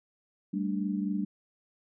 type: chord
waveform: sine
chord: G suspended second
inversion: none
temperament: equal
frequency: 196 / 220 / 293.7 Hz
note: G3 / A3 / D4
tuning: 0 / 0 / 0 cents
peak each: -30 / -35 / -34 dBFS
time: 0.53-1.25 s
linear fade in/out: 10 ms
effects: none